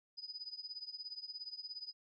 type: tone with tremolo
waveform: sine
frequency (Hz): 4978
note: D#8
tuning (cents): 0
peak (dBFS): -40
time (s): 0.17-1.93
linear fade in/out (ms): 20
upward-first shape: triangle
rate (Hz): 17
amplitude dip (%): 95
effects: none

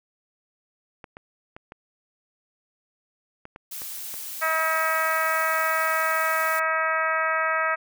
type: clicks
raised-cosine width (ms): 0.5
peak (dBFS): -25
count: 8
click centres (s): 1.042 / 1.169 / 1.565 / 1.721 / 3.454 / 3.561 / 3.819 / 4.141
type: noise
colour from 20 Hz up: blue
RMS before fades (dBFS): -35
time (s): 3.71-6.6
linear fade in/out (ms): 10
type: harmonic tone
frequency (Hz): 320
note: D#4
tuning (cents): +49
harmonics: 2 / 3 / 4 / 5 / 6 / 7 / 8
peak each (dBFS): -29 / -33 / -25 / -28 / -29 / -33 / -38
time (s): 4.41-7.76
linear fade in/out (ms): 20
effects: none

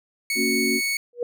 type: tone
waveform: sawtooth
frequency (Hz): 2217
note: C#7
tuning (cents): 0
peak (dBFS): -19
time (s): 0.3-0.97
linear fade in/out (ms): 2
type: chord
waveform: sine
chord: F# major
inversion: first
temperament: equal with one note detuned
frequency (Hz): 231.2 / 277.2 / 370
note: A#3 / C#4 / F#4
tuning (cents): -14 / 0 / 0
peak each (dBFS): -26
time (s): 0.35-0.81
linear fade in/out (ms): 50
type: tone with exponential growth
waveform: sine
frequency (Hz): 482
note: B4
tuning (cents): -42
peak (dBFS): -18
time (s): 1.13-1.23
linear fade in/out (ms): 2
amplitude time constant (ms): 21
effects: none

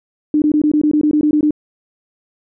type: tone bursts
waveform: sine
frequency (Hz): 300.8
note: D4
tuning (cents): +42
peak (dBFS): -10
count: 12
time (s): 0.34-1.508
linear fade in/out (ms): 2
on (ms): 79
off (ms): 20
effects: none

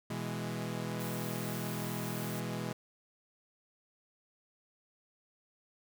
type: chord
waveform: sawtooth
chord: E major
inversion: second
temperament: equal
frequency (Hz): 123.47 / 164.81 / 207.7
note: B2 / E3 / G#3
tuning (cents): 0 / 0 / 0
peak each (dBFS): -36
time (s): 0.1-2.73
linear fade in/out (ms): 5
type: noise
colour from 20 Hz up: blue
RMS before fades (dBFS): -46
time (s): 1-2.4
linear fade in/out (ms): 2
effects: none

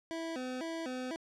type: tone with vibrato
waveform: 25% pulse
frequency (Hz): 289.1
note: D4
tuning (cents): -27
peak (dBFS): -33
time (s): 0.11-1.16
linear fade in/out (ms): 0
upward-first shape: square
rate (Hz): 2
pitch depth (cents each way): 220
effects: low-pass 7000 Hz 12 dB/octave + 12-bit

